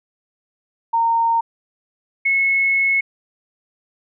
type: tone pair in turn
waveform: sine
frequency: 920 / 2188 Hz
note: A#5 / C#7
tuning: -23 / -23 cents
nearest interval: octave + minor third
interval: 1500 cents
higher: second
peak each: -14 dBFS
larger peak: neither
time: 0.93-1.41 / 2.25-3.01 s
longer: second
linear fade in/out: 10 ms
effects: none